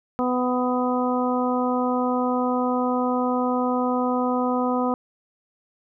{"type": "harmonic tone", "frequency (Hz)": 250, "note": "B3", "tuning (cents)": 21, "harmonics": [1, 2, 3, 4, 5], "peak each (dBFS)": [-23, -26, -28, -29, -30], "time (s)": [0.19, 4.94], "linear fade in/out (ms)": 0, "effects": []}